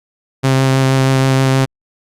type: tone with vibrato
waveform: sawtooth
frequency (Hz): 133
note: C3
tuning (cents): +29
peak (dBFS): -6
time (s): 0.43-1.66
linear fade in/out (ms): 20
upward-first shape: triangle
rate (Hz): 6.3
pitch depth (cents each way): 14
effects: low-pass 10000 Hz 12 dB/octave + Opus 48 kbps